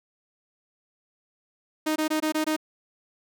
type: tone bursts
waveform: sawtooth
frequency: 310.4 Hz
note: D#4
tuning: 4 cents flat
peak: -19 dBFS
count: 6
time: 1.86-2.565 s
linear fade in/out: 10 ms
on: 100 ms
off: 21 ms
effects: none